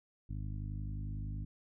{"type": "harmonic tone with a mistuned harmonic", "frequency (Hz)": 51.2, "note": "G#1", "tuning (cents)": -24, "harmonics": [1, 2, 3, 4, 5, 6], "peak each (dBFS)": [-40, -41, -46, -53, -52, -57], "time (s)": [0.29, 1.45], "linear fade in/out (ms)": 10, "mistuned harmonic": 1, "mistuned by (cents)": -19, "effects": []}